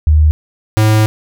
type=tone pair in turn; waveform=sine / square; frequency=76.6 / 108.33 Hz; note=D#2 / A2; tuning=-27 / -26 cents; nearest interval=tritone; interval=601 cents; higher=second; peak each=-5 / -8 dBFS; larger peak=first; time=0.07-0.31 / 0.77-1.06 s; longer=second; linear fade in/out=0 ms; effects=none